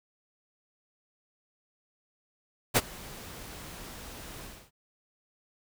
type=noise with ADSR envelope; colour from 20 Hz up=pink; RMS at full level=-20 dBFS; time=2.74-4.71 s; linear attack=29 ms; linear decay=35 ms; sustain=-24 dB; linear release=270 ms; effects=none